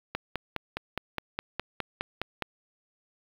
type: click train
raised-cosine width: 0.3 ms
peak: -13 dBFS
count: 12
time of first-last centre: 0.15-2.423 s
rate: 4.84 Hz
effects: low-pass 4000 Hz 12 dB/octave + 7-bit